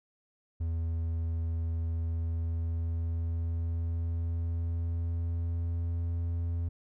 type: tone with pitch glide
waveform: triangle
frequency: 82.41 to 84.73 Hz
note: E2 to E2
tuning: 0 to +48 cents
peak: -27 dBFS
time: 0.6-6.69 s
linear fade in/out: 10 ms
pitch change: +48 cents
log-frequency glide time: 1.83-6.14 s
effects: none